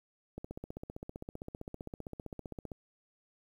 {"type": "click train", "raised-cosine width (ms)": 2, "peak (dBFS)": -28, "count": 37, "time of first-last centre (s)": [0.38, 2.718], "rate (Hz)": 15.4, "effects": ["10-bit"]}